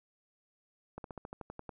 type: slowing click train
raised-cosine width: 1 ms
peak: -28 dBFS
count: 10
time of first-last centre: 0.98-1.692 s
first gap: 62 ms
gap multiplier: 1.06
effects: none